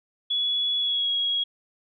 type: tone with pitch glide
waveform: sine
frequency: 3389 to 3310 Hz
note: G#7 to G#7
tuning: +34 to -6 cents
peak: -22 dBFS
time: 0.3-1.44 s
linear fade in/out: 10 ms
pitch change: -40 cents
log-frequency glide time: 0.79-1.1 s
effects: none